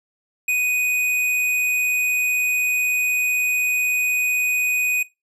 sine tone with hard clipping, 2489 Hz, D#7, in tune, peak -19 dBFS, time 0.48-5.03 s, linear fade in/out 5 ms, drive 15 dB, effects noise-tail reverb RT60 0.2 s tail -18 dB re dry + resampled to 32000 Hz

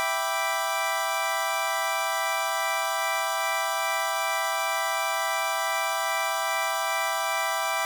25% pulse chord, E minor seventh, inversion none, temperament equal, 659.3 / 784 / 987.8 / 1174.7 Hz, E5 / G5 / B5 / D6, 0 / 0 / 0 / 0 cents, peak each -27 dBFS, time 0-7.85 s, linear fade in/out 0 ms, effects none

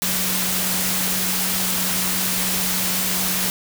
sine tone in noise, 185 Hz, F#3, in tune, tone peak -29 dBFS, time 0.02-3.5 s, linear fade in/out 0 ms, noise white, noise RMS -22 dBFS, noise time 0.02-3.5 s, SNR -10 dB, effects none

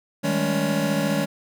square tone cluster, 158.5 / 197.8 / 212.4 / 282.4 / 560 Hz, D#3 / G3 / G#3 / C#4 / C#5, +32 / +16 / +39 / +32 / +18 cents, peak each -28 dBFS, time 0.23-1.26 s, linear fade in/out 20 ms, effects none

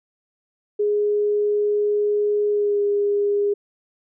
sine tone with pitch glide, 415.3 to 407.9 Hz, G#4 to G#4, 0 to -31 cents, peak -17 dBFS, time 0.79-3.54 s, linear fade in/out 10 ms, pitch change -31 cents, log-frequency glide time 2.5-2.81 s, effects none

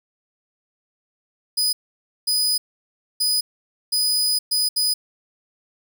sawtooth tone bursts at uneven times, 4978 Hz, D#8, in tune, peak -15 dBFS, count 6, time 1.57-1.73 / 2.27-2.58 / 3.2-3.41 / 3.92-4.39 / 4.51-4.69 / 4.76-4.94 s, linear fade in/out 10 ms, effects none

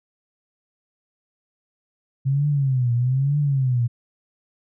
sine tone with vibrato, 132.4 Hz, C3, 21 cents sharp, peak -17 dBFS, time 2.25-3.88 s, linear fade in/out 20 ms, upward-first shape triangle, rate 1.1 Hz, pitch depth 200 cents each way, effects none

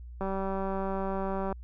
click train, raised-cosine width 1 ms, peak -20 dBFS, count 255, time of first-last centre 0.21-1.526 s, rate 193 Hz, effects added 60 Hz sine -41 dBFS peak until 1.63 s

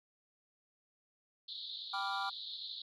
pink band-pass noise, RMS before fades -45 dBFS, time 1.48-2.82 s, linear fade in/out 5 ms, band 3500 to 4300 Hz, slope 96 dB/octave
triangle chord, G dominant seventh, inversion none, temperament equal, 784 / 987.8 / 1174.7 / 1396.9 Hz, G5 / B5 / D6 / F6, 0 / 0 / 0 / 0 cents, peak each -38 / -41 / -39 / -39 dBFS, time 1.93-2.3 s, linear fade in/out 10 ms
effects none

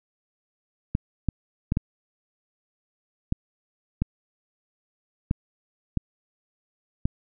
clicks, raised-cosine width 5 ms, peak -10 dBFS, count 9, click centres 0.951 / 1.287 / 1.721 / 1.771 / 3.324 / 4.02 / 5.311 / 5.973 / 7.055 s, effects none

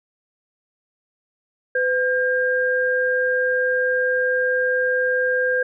sine tone pair together, 505.5 / 1605 Hz, B4 / G6, +40 / +40 cents, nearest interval octave + minor sixth, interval 2000 cents, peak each -20 dBFS, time 1.75-5.63 s, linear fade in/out 5 ms, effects none

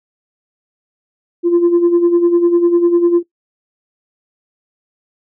sine tone with tremolo, 345.4 Hz, F4, 19 cents flat, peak -4 dBFS, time 1.43-3.23 s, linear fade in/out 50 ms, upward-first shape sine, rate 10 Hz, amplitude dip 65%, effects noise-tail reverb RT60 0.1 s tail -18 dB re dry + tanh soft clip ceiling -5 dBFS

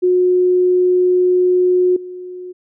sine tone with level steps, 362.8 Hz, F#4, 34 cents flat, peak -10 / -27 dBFS, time 0.02-2.53 s, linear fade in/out 20 ms, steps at 1.96 s, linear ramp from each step 5 ms, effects none

